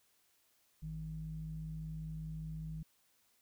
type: tone with low-pass filter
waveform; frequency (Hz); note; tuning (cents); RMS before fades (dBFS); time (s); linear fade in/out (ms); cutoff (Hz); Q
square; 52.6; G#1; +23; -43; 0.82-2.83; 5; 150; 9.4
effects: white hiss -73 dBFS RMS until 3.41 s